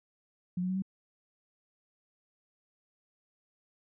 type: tone with pitch steps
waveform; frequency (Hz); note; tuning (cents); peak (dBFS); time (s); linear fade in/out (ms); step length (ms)
sine; 179.1 / 183.18 / 187.35 / 191.62; F3 / F#3 / F#3 / G3; +44 / -17 / +22 / -39; -29; 0.57-0.822; 5; 63
effects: none